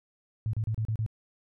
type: tone bursts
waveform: sine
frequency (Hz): 110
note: A2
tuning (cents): 0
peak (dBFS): -26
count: 6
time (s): 0.46-1.063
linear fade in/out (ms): 0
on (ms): 73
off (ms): 33
effects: none